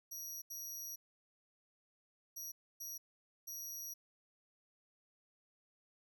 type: tone bursts at uneven times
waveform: 25% pulse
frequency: 5770 Hz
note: F#8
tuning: 44 cents flat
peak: -39 dBFS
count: 5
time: 0.11-0.42 / 0.5-0.96 / 2.36-2.52 / 2.8-2.98 / 3.47-3.94 s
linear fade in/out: 10 ms
effects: none